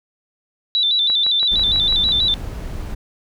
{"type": "tone with vibrato", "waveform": "sine", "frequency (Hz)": 3729, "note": "A#7", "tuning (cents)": 0, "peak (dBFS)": -14, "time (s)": [0.75, 2.34], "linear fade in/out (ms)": 0, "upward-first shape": "square", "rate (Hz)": 6.2, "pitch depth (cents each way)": 83}
{"type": "click train", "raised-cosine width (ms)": 0.5, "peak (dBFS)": -16, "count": 7, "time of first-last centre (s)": [1.1, 2.09], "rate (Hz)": 6.06}
{"type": "noise", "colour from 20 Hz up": "brown", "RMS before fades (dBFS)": -27, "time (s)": [1.51, 2.95], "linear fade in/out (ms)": 10}
{"effects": []}